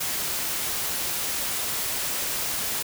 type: noise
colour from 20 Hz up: white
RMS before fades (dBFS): -28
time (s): 0-2.83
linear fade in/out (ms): 10
effects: none